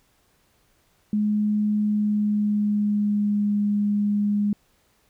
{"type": "tone with pitch glide", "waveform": "sine", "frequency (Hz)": [210, 205.9], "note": ["G#3", "G#3"], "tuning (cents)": [19, -15], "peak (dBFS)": -19, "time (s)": [1.13, 4.53], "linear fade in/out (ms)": 2, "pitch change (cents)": -34, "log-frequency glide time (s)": [1.82, 3.55], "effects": ["pink hiss -64 dBFS RMS until 5.09 s"]}